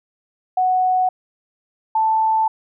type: tone pair in turn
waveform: sine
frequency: 740 / 881.5 Hz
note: F#5 / A5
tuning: 0 / +3 cents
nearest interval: minor third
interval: 303 cents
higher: second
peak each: -14 dBFS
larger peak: neither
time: 0.57-1.09 / 1.95-2.48 s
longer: second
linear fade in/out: 5 ms
effects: none